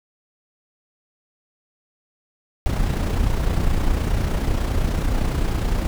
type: noise with amplitude modulation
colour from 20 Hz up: brown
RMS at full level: -18 dBFS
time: 2.66-5.87 s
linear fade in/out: 0 ms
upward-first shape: sine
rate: 29.8 Hz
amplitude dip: 50%
effects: none